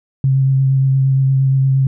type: tone with vibrato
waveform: sine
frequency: 134.2 Hz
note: C3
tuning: 44 cents sharp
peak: -10 dBFS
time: 0.24-1.87 s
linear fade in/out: 2 ms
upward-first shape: triangle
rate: 8.6 Hz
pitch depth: 18 cents each way
effects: none